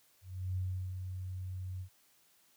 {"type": "tone with ADSR envelope", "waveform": "sine", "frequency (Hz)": 92.5, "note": "F#2", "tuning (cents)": 0, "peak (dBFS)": -31, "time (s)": [0.21, 1.89], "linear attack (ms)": 350, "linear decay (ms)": 360, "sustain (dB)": -6, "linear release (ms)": 86, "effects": ["white hiss -68 dBFS RMS until 2.56 s", "high-pass 60 Hz 12 dB/octave"]}